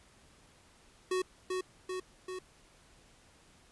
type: tone with echo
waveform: square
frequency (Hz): 370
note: F#4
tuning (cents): 0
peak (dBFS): -30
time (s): 1.11-1.22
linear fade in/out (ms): 5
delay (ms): 390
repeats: 3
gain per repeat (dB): -3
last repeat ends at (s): 2.39
effects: pink hiss -62 dBFS RMS until 3.71 s + resampled to 24000 Hz